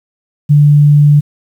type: tone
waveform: sine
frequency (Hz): 146.7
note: D3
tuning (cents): -2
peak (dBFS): -3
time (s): 0.49-1.21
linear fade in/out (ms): 20
effects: 7-bit